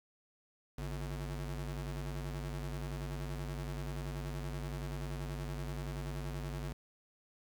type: ring-modulated tone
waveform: 40% pulse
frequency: 98.3 Hz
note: G2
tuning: 5 cents sharp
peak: -34 dBFS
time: 0.78-6.73 s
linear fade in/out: 5 ms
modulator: 43.9 Hz
effects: 10-bit